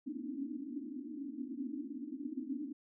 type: band-pass noise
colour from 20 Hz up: pink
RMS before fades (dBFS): -42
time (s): 0.06-2.73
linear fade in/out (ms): 10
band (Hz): 240 to 310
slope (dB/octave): 96
effects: none